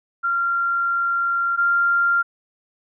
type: tone pair in turn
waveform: sine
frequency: 1382 / 1390 Hz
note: F6 / F6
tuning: -19 / -9 cents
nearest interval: unison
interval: 10 cents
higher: second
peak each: -18 / -15 dBFS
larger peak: second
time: 0.23-1.57 / 1.57-2.23 s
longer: first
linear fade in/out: 20 ms
effects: none